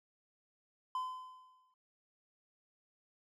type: tone with exponential decay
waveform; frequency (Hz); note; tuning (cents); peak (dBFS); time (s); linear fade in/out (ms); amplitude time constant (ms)
triangle; 1021; C6; -43; -31; 0.95-1.74; 2; 170
effects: none